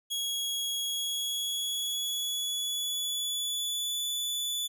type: tone with pitch glide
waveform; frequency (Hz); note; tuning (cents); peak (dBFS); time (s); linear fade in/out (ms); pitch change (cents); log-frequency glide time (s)
sawtooth; 3322 to 3469; G#7 to A7; 0 to -25; -27; 0.1-4.68; 20; +75; 0.82-4.03
effects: none